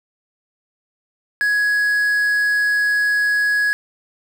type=tone with quantisation; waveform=triangle; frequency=1671 Hz; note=G#6; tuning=10 cents sharp; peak=-13 dBFS; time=1.41-3.73 s; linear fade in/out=0 ms; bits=6; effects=none